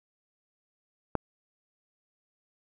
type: click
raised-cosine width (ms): 1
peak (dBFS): -12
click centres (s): 1.153
effects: none